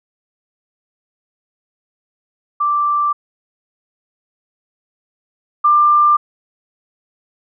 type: tone pair in turn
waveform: sine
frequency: 1174.7 / 1189.7 Hz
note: D6 / D6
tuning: 0 / +22 cents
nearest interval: unison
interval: 22 cents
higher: second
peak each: -13 / -8 dBFS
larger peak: second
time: 2.6-3.13 / 5.64-6.17 s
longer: neither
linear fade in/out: 10 ms
effects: none